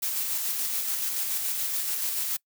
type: noise with tremolo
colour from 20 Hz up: blue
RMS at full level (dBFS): -28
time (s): 0.02-2.37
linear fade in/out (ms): 10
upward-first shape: square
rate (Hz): 7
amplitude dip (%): 25
effects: noise-tail reverb RT60 0.1 s tail -24 dB re dry